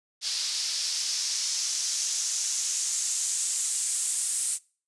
white noise with band-pass filter sweep, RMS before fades -29 dBFS, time 0.21-4.59 s, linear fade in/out 50 ms, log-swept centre 4700 to 8600 Hz, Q 2.8, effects noise-tail reverb RT60 0.4 s tail -24 dB re dry + resampled to 24000 Hz

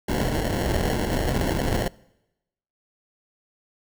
pink noise with sample-and-hold, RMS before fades -24 dBFS, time 0.08-1.88 s, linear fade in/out 5 ms, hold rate 1225 Hz, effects noise-tail reverb RT60 0.9 s tail -23 dB re dry

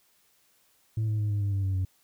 sine tone with pitch steps, 110 / 107.49 / 105.03 / 102.63 / 100.29 / 98 / 95.76 / 93.57 Hz, A2 / A2 / G#2 / G#2 / G2 / G2 / G2 / F#2, 0 / -40 / +20 / -20 / +40 / 0 / -40 / +20 cents, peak -22 dBFS, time 0.97-1.85 s, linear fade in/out 5 ms, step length 110 ms, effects tanh soft clip ceiling -24 dBFS + white hiss -66 dBFS RMS until 2.03 s

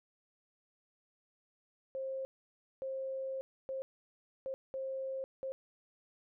sine tone bursts at uneven times, 532 Hz, C5, 29 cents sharp, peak -36 dBFS, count 6, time 1.95-2.25 / 2.82-3.41 / 3.69-3.82 / 4.46-4.54 / 4.74-5.24 / 5.43-5.52 s, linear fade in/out 0 ms, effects none

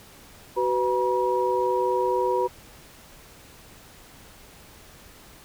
sine tone cluster, 375.2 / 498.7 / 959 Hz, F#4 / B4 / A#5, +24 / +17 / +49 cents, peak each -25 dBFS, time 0.56-2.48 s, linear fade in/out 20 ms, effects pink hiss -49 dBFS RMS until 5.44 s

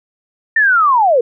sine linear sweep, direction down, 1822 to 449 Hz, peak -8 dBFS, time 0.56-1.21 s, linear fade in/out 5 ms, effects none

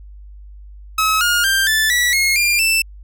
sawtooth tone with pitch steps, 1284 / 1424.7 / 1580.8 / 1754 / 1946.2 / 2159 / 2396 / 2659 Hz, E6 / F6 / G6 / A6 / B6 / C#7 / D7 / E7, -46 / +34 / +14 / -6 / -26 / -46 / +34 / +14 cents, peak -10 dBFS, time 0.98-2.82 s, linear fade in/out 5 ms, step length 230 ms, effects added 50 Hz sine -35 dBFS peak until 3.03 s

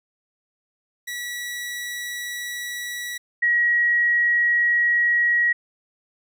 sawtooth / sine tone pair in turn, 1939 / 1905.7 Hz, B6 / A#6, -32 / +38 cents, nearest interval unison, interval 30 cents, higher first, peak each -25 / -16 dBFS, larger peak second, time 1.07-3.18 / 3.42-5.53 s, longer neither, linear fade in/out 10 ms, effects none

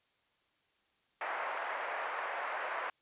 pink band-pass noise, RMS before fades -38 dBFS, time 1.21-2.9 s, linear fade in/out 2 ms, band 610 to 2100 Hz, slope 24 dB/octave, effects white hiss -74 dBFS RMS until 3.01 s + resampled to 8000 Hz

